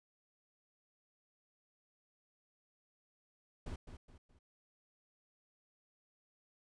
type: noise with echo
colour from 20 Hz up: brown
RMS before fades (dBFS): -43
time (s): 3.66-3.76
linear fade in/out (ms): 5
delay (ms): 210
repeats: 3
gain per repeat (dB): -8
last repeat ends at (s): 4.39
effects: resampled to 22050 Hz